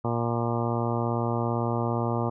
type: harmonic tone with a mistuned harmonic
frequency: 117.6 Hz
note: A#2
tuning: 16 cents sharp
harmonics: 1 / 2 / 3 / 4 / 5 / 6 / 7 / 8 / 9 / 10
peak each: -28 / -31 / -33 / -34 / -35 / -36 / -36 / -37 / -38 / -38 dBFS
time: 0.04-2.3 s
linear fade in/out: 10 ms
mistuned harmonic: 10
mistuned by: +27 cents
effects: none